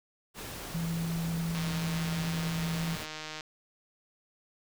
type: noise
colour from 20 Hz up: pink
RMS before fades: -41 dBFS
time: 0.34-3.07 s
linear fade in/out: 50 ms
type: tone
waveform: sine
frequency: 166.4 Hz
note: E3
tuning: 17 cents sharp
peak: -30 dBFS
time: 0.74-2.96 s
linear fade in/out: 10 ms
type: click train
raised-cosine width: 0.2 ms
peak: -22 dBFS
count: 289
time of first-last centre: 1.55-3.408 s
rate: 155 Hz
effects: none